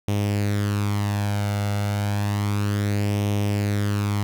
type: tone with flanger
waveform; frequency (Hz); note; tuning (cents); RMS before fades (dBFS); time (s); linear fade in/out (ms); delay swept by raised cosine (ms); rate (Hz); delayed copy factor
sawtooth; 102.4; G#2; -24; -23; 0.08-4.23; 0; 0.33 to 1.43; 0.31; +0.55
effects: none